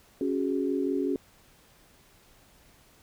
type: chord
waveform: sine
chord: C# suspended fourth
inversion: none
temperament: equal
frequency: 277.2 / 370 / 415.3 Hz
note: C#4 / F#4 / G#4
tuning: 0 / 0 / 0 cents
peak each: -28 / -30 / -32 dBFS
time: 0.21-1.16 s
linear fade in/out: 2 ms
effects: pink hiss -59 dBFS RMS until 3.02 s